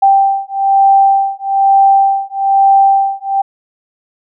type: beating tone pair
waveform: sine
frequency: 784 / 785.1 Hz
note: G5 / G5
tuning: 0 / +2 cents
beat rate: 1.1 Hz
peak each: -10 dBFS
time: 0.02-3.42 s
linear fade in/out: 10 ms
effects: none